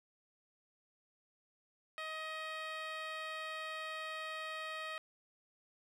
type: tone with band-pass filter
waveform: 10% pulse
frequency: 630 Hz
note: D#5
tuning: 21 cents sharp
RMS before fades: -43 dBFS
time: 1.98-4.98 s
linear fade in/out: 0 ms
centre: 1500 Hz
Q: 0.6
effects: none